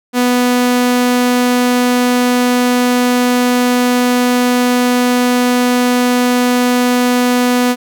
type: tone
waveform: sawtooth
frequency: 246.9 Hz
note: B3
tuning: in tune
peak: -6 dBFS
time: 0.13-7.76 s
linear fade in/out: 50 ms
effects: none